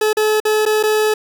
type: tone with dropouts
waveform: 40% pulse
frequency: 429.2 Hz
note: A4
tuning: 43 cents flat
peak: -12 dBFS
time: 0.01-1.14 s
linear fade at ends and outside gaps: 5 ms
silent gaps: 0.131-0.169 / 0.402-0.451 / 0.654-0.661 / 0.829-0.835 s
effects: 7-bit

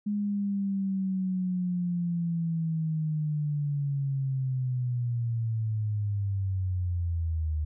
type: linear sweep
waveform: sine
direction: down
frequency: 207.7 to 75.5 Hz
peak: -26 dBFS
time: 0.06-7.65 s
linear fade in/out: 10 ms
effects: none

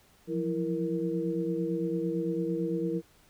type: tone cluster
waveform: sine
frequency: 170.9 / 179.8 / 331.1 / 468.4 Hz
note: F3 / F#3 / E4 / A#4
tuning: -37 / -49 / +8 / +8 cents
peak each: -35 / -36 / -31 / -33 dBFS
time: 0.27-3.02 s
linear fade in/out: 50 ms
effects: pink hiss -62 dBFS RMS until 3.29 s

